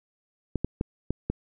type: clicks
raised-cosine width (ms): 3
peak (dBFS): -13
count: 5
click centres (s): 0.557 / 0.646 / 0.811 / 1.106 / 1.3
effects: none